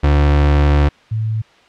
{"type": "tone pair in turn", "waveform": ["35% pulse", "sine"], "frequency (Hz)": [72.7, 110], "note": ["D2", "A2"], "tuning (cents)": [-17, 0], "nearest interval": "perfect fifth", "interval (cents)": 717, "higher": "second", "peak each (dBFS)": [-8, -16], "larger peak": "first", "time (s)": [[0.03, 0.89], [1.11, 1.42]], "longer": "first", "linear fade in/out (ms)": 10, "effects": ["white hiss -48 dBFS RMS until 1.68 s", "low-pass 3000 Hz 12 dB/octave"]}